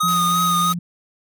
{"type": "tone with vibrato", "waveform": "square", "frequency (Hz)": 1244.5, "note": "D#6", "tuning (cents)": 0, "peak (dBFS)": -17, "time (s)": [0, 0.73], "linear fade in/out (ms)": 10, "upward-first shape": "sine", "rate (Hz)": 3, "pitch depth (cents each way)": 27}
{"type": "tone", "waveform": "sine", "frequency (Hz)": 173.5, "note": "F3", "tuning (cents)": -11, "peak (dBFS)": -23, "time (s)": [0.03, 0.79], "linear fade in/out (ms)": 5}
{"type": "noise", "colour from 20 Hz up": "white", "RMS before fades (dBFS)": -33, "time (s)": [0.08, 0.74], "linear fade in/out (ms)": 2}
{"effects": []}